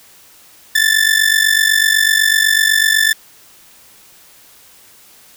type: ring-modulated tone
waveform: sawtooth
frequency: 1760 Hz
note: A6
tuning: in tune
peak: -4 dBFS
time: 0.75-3.13 s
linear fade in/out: 2 ms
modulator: 24 Hz
effects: white hiss -45 dBFS RMS until 5.36 s